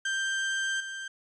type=tone with level steps; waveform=35% pulse; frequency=1573 Hz; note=G6; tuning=6 cents sharp; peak=-26 / -34 dBFS; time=0.05-1.08 s; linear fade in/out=5 ms; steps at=0.8 s; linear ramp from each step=5 ms; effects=resampled to 22050 Hz